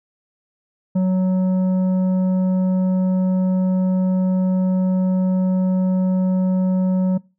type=tone with tanh clipping; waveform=sine; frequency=185.6 Hz; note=F#3; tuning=6 cents sharp; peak=-16 dBFS; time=0.95-7.18 s; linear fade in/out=10 ms; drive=8 dB; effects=noise-tail reverb RT60 0.3 s tail -23 dB re dry